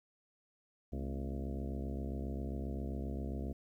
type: harmonic tone with a mistuned harmonic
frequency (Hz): 67.5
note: C#2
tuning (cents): -45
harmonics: 1 / 2 / 3 / 4 / 5 / 6 / 7 / 8 / 9 / 10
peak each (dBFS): -39 / -45 / -44 / -47 / -49 / -51 / -54 / -55 / -56 / -55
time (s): 0.92-3.53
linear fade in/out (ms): 10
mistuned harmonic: 3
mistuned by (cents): +110
effects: 12-bit